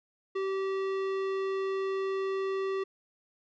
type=tone with tanh clipping; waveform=sine; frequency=386.2 Hz; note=G4; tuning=26 cents flat; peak=-31 dBFS; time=0.35-2.84 s; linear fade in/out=10 ms; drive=16 dB; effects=none